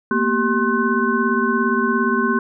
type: tone cluster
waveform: sine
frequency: 225.6 / 242.9 / 389.7 / 1062 / 1507 Hz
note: A3 / B3 / G4 / C6 / F#6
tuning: +44 / -29 / -10 / +25 / +31 cents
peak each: -22 dBFS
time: 0.11-2.39 s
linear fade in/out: 2 ms
effects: none